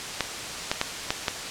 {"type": "clicks", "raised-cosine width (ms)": 0.2, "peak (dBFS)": -5, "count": 5, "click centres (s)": [0.207, 0.715, 0.814, 1.105, 1.282], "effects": ["white hiss -33 dBFS RMS until 1.5 s", "low-pass 7000 Hz 12 dB/octave"]}